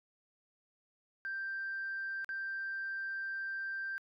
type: tone with dropouts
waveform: sine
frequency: 1573 Hz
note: G6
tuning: 6 cents sharp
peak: -35 dBFS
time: 1.25-3.98 s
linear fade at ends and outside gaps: 0 ms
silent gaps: 2.245-2.291 s
effects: tanh soft clip ceiling -32 dBFS